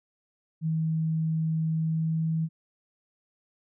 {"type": "tone with pitch glide", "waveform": "sine", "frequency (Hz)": [160, 161.11], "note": ["D#3", "E3"], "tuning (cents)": [49, -39], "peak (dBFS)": -24, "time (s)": [0.61, 2.49], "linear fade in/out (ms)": 50, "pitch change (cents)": 12, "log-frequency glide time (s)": [1.68, 2.27], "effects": []}